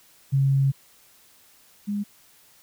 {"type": "tone pair in turn", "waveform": "sine", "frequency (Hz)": [136.6, 204.7], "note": ["C#3", "G#3"], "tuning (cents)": [-25, -25], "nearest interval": "perfect fifth", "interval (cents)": 700, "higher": "second", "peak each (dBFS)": [-17, -24], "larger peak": "first", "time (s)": [[0.32, 0.72], [1.87, 2.04]], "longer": "first", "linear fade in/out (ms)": 20, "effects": ["white hiss -56 dBFS RMS until 2.62 s"]}